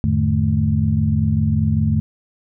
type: tone cluster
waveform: sine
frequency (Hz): 84.9 / 105 / 150.1 / 217.7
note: F2 / G#2 / D3 / A3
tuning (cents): -48 / +19 / +38 / -18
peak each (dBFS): -20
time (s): 0.04-2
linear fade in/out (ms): 0
effects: none